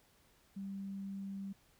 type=tone; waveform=sine; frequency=196 Hz; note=G3; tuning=in tune; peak=-40 dBFS; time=0.56-1.53 s; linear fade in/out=10 ms; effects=pink hiss -69 dBFS RMS until 1.79 s